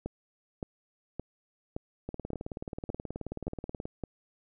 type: two click trains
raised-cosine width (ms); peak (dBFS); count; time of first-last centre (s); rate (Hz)
2; -23 / -21; 34 / 8; 2.09-3.855 / 0.06-4.037; 18.7 / 1.76
effects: none